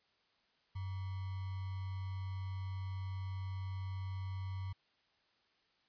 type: tone with sample-and-hold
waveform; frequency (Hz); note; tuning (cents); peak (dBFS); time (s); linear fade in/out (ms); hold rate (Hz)
sine; 95; F#2; +46; -38; 0.75-4.73; 10; 1050
effects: white hiss -74 dBFS RMS until 5.88 s + resampled to 11025 Hz